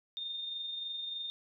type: tone with amplitude modulation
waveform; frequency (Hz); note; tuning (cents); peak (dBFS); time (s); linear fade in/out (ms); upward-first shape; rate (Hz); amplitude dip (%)
sine; 3642; A#7; -41; -35; 0.17-1.3; 0; sine; 23.3; 35
effects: none